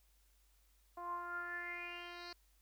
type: tone with low-pass filter sweep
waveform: 10% pulse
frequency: 349.2 Hz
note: F4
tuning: in tune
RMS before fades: -45 dBFS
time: 0.97-2.33 s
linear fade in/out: 5 ms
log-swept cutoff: 880 to 4400 Hz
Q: 8.4
effects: added 50 Hz sine -69 dBFS peak until 2.61 s + white hiss -75 dBFS RMS until 2.61 s

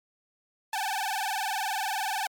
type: tone with vibrato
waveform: sawtooth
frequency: 819 Hz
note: G#5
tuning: 24 cents flat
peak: -24 dBFS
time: 0.73-2.27 s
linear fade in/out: 2 ms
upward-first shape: sine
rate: 20 Hz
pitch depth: 160 cents each way
effects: MP3 96 kbps

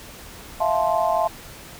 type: chord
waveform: sine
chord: F major seventh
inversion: third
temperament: just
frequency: 654.8 / 698.5 / 873.1 / 1047.7 Hz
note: E5 / F5 / A5 / C6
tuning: -12 / 0 / -14 / +2 cents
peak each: -22 / -23 / -24 / -26 dBFS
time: 0.6-1.28 s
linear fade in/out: 10 ms
effects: pink hiss -41 dBFS RMS until 1.79 s

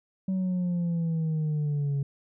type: exponential sweep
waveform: sine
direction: down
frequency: 190.5 to 138.59 Hz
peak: -22 dBFS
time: 0.28-2.03 s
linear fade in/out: 5 ms
effects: tanh soft clip ceiling -24 dBFS

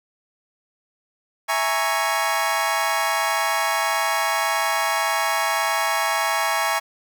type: chord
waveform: 25% pulse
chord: A# half-diminished seventh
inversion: second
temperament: equal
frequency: 659.3 / 830.6 / 932.3 / 1108.7 Hz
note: E5 / G#5 / A#5 / C#6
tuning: 0 / 0 / 0 / 0 cents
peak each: -23 / -21 / -23 / -21 dBFS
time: 1.48-6.8 s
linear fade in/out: 20 ms
effects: none

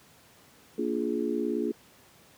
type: chord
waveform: sine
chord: Bb dominant seventh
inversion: none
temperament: just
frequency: 233.1 / 291.4 / 349.6 / 419.5 Hz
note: Bb3 / D4 / F4 / Ab4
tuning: 0 / -13 / +2 / +17 cents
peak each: -32 dBFS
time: 0.78-1.72 s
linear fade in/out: 5 ms
effects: pink hiss -57 dBFS RMS until 2.37 s + high-pass 100 Hz 12 dB/octave

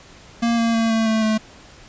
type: tone with pitch steps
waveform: square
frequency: 233.3 / 230.1 / 226.9 / 223.8 / 220.7 / 217.7 Hz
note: A#3 / A#3 / A#3 / A3 / A3 / A3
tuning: +2 / -22 / -47 / +30 / +5 / -18 cents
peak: -17 dBFS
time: 0.42-1.38 s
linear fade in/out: 10 ms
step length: 160 ms
effects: pink hiss -45 dBFS RMS until 1.88 s + resampled to 16000 Hz

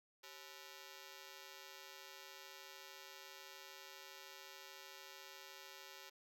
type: ring-modulated tone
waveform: 5% pulse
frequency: 466.2 Hz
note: A#4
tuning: in tune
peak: -39 dBFS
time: 0.23-6.1 s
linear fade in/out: 10 ms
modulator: 76.7 Hz
effects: none

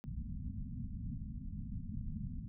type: low-pass noise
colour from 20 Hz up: pink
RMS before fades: -42 dBFS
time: 0.04-2.48 s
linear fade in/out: 0 ms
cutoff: 250 Hz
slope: 96 dB/octave
effects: none

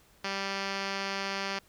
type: tone with low-pass filter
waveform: 5% pulse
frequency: 196 Hz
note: G3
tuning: in tune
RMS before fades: -34 dBFS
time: 0.24-1.59 s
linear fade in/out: 5 ms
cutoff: 4200 Hz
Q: 6.4
effects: pink hiss -62 dBFS RMS until 1.68 s

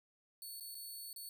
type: tone with dropouts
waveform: 5% pulse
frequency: 4435 Hz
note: C#8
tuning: in tune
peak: -39 dBFS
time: 0.42-1.29 s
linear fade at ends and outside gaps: 1 ms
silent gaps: 0.599-0.607 / 0.746-0.751 / 1.13-1.161 s
effects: none

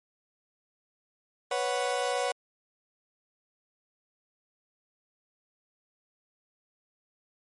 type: chord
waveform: 35% pulse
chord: B suspended second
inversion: none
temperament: equal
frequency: 493.9 / 554.4 / 740 Hz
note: B4 / C#5 / F#5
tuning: 0 / 0 / 0 cents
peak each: -30 dBFS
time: 1.51-2.32 s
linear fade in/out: 5 ms
effects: MP3 48 kbps

